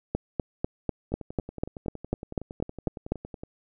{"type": "two click trains", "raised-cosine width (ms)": 2, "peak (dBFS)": [-12, -24], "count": [13, 26], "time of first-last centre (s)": [[0.15, 3.12], [1.12, 3.435]], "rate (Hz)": [4.04, 10.8], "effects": []}